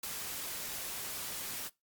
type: noise with ADSR envelope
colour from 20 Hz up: white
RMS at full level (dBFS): -37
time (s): 0.03-1.7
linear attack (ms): 5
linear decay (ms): 11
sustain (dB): -3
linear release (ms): 36
effects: noise-tail reverb RT60 0.2 s tail -21 dB re dry + Opus 48 kbps